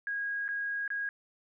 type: tone with dropouts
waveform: sine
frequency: 1641 Hz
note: G#6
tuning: 21 cents flat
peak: -31 dBFS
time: 0.07-1.09 s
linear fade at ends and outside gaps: 1 ms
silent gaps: 0.48-0.488 / 0.878-0.903 s
effects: none